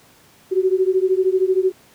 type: beating tone pair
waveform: sine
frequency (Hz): 370 / 383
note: F#4 / G4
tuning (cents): 0 / -40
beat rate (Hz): 13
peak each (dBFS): -17 / -18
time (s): 0.51-1.72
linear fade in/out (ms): 20
effects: pink hiss -51 dBFS RMS until 1.94 s + high-pass 100 Hz 12 dB/octave